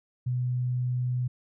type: tone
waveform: sine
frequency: 124.8 Hz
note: B2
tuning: 19 cents sharp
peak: -25 dBFS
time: 0.26-1.28 s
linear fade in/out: 10 ms
effects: none